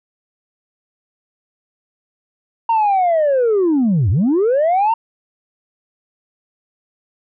sine linear two-way sweep, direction down then up, 930 to 82.41 to 930 Hz, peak -10 dBFS, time 2.69-4.94 s, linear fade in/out 5 ms, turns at 4.1 s, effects tanh soft clip ceiling -10 dBFS

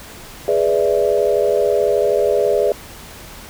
sine chord, E dominant seventh, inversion first, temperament equal, 415.3 / 493.9 / 587.3 / 659.3 Hz, G#4 / B4 / D5 / E5, 0 / 0 / 0 / 0 cents, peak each -17 / -19 / -18 / -22 dBFS, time 0.48-2.72 s, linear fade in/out 2 ms, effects pink hiss -37 dBFS RMS until 3.49 s

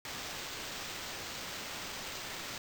violet noise with sample-and-hold, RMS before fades -42 dBFS, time 0.05-2.58 s, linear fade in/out 2 ms, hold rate 11025 Hz, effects none

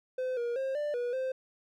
triangle tone with pitch steps, 512 / 475.2 / 533 / 591 / 485 / 521 Hz, C5 / A#4 / C5 / D5 / B4 / C5, -38 / +33 / +32 / +11 / -31 / -7 cents, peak -28 dBFS, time 0.18-1.32 s, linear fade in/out 5 ms, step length 190 ms, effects none

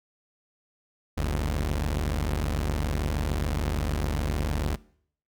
sawtooth tone pair together, 46.81 / 74.3 Hz, F#1 / D2, +21 / +21 cents, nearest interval minor sixth, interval 800 cents, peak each -24 dBFS, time 1.17-4.76 s, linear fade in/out 10 ms, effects noise-tail reverb RT60 0.6 s tail -22 dB re dry

